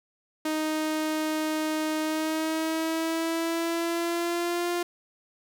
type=tone with pitch glide; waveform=sawtooth; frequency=311.1 to 349.2 Hz; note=D#4 to F4; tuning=0 to 0 cents; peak=-22 dBFS; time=0.45-4.83 s; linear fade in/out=5 ms; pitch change=+200 cents; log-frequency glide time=2.01-4.7 s; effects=none